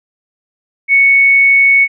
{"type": "tone", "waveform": "sine", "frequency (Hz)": 2217, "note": "C#7", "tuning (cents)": 0, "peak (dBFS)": -5, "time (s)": [0.88, 1.88], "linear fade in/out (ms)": 50, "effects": []}